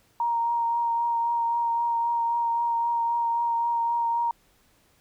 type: tone with vibrato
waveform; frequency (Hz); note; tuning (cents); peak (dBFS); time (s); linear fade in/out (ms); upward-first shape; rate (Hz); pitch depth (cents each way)
sine; 935; A#5; +5; -22; 0.2-4.31; 2; triangle; 3.8; 17
effects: pink hiss -63 dBFS RMS until 5 s